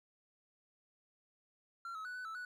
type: tone with pitch steps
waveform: triangle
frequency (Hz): 1369 / 1285 / 1481 / 1497 / 1316 / 1477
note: F6 / E6 / F#6 / F#6 / E6 / F#6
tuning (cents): -35 / -45 / +1 / +20 / -3 / -3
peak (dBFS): -40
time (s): 1.85-2.45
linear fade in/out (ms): 2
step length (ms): 100
effects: none